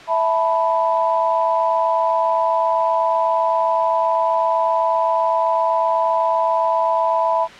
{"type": "chord", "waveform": "sine", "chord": "E suspended fourth", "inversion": "none", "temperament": "equal", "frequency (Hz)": [659.3, 880, 987.8], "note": ["E5", "A5", "B5"], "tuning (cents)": [0, 0, 0], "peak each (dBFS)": [-19, -22, -18], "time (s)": [0.07, 7.48], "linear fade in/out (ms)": 50, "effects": ["white hiss -38 dBFS RMS until 7.59 s", "low-pass 3000 Hz 12 dB/octave"]}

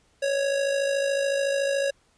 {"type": "tone with amplitude modulation", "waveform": "square", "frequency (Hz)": 554.4, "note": "C#5", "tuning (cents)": 0, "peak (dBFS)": -21, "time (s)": [0.22, 1.91], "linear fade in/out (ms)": 10, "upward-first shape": "sine", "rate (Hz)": 53.8, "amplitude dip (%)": 50, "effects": ["pink hiss -64 dBFS RMS until 2.17 s", "resampled to 22050 Hz"]}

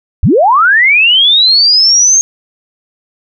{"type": "linear sweep", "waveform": "sine", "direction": "up", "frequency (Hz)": [47.1, 6480], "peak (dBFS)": -4, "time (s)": [0.23, 2.21], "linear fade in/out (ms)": 0, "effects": []}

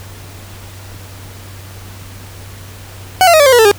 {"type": "tone with pitch steps", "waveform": "40% pulse", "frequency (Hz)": [746, 684.1, 627.3, 575.2, 527.5, 483.7, 443.6, 406.8], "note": ["F#5", "F5", "D#5", "D5", "C5", "B4", "A4", "G#4"], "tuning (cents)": [14, -36, 14, -36, 14, -36, 14, -36], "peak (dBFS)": -4, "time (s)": [3.21, 3.714], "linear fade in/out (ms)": 0, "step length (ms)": 63, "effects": ["added 96 Hz sine -32 dBFS peak until 3.78 s", "pink hiss -36 dBFS RMS until 3.78 s"]}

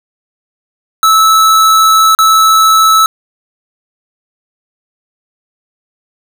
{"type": "tone with dropouts", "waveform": "square", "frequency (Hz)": 1307, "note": "E6", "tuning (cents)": -15, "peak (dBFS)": -5, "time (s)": [1.03, 3.06], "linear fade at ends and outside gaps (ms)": 1, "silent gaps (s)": [2.15, 2.188], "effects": []}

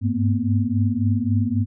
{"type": "tone cluster", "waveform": "sine", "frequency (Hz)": [99.5, 103.2, 230.1, 249.9], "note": ["G2", "G#2", "A#3", "B3"], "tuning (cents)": [26, -10, -22, 21], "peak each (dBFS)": [-23, -22, -24, -24], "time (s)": [0.01, 1.66], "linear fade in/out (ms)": 50, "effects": []}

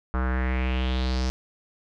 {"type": "tone with low-pass filter sweep", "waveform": "square", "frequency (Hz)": 63.8, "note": "C2", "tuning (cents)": -43, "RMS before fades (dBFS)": -25, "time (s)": [0.14, 1.3], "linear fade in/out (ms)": 0, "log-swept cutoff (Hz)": [1300, 5600], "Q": 3.8, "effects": []}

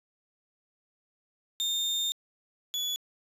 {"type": "tone pair in turn", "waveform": "35% pulse", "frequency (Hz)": [3640, 3418], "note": ["A#7", "G#7"], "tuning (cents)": [-42, 49], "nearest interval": "minor second", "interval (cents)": 109, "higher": "first", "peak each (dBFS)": [-25, -27], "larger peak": "first", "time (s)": [[1.6, 2.12], [2.74, 2.96]], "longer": "first", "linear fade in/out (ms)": 0, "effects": ["resampled to 32000 Hz", "9-bit"]}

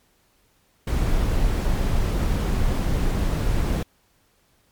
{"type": "noise", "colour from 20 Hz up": "brown", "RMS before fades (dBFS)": -21, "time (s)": [0.87, 3.83], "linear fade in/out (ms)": 5, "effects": ["pink hiss -63 dBFS RMS until 4.71 s", "MP3 96 kbps"]}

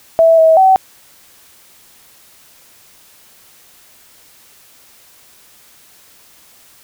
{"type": "tone with pitch steps", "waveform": "sine", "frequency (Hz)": [656, 644, 761], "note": ["E5", "E5", "F#5"], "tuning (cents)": [-9, -41, 48], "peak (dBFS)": -5, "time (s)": [0.19, 0.76], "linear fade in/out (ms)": 0, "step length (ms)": 190, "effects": ["white hiss -46 dBFS RMS until 6.83 s"]}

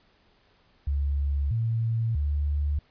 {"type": "tone with pitch steps", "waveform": "sine", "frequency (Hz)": [70.6, 113.8, 72.9], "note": ["C#2", "A#2", "D2"], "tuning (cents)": [32, -41, -12], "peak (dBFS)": -23, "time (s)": [0.87, 2.79], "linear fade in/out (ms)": 5, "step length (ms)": 640, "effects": ["pink hiss -63 dBFS RMS until 2.9 s", "resampled to 11025 Hz"]}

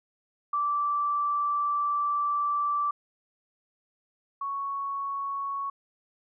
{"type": "tone pair in turn", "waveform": "sine", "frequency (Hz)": [1166, 1110.7], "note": ["D6", "C#6"], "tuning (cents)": [-13, 3], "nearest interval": "minor second", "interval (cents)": 84, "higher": "first", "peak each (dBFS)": [-24, -29], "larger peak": "first", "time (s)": [[0.53, 2.91], [4.41, 5.7]], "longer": "first", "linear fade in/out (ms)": 5, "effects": []}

